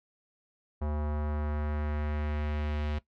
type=tone with low-pass filter sweep; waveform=square; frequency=74.8 Hz; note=D2; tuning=32 cents sharp; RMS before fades=-32 dBFS; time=0.81-2.99 s; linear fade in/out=10 ms; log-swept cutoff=970 to 3200 Hz; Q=1.3; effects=noise-tail reverb RT60 0.1 s tail -17 dB re dry